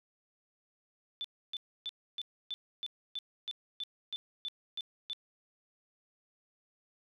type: tone bursts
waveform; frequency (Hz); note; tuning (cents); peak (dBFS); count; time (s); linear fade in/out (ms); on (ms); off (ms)
sine; 3520; A7; 0; -35; 13; 1.21-5.132; 0; 34; 290
effects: none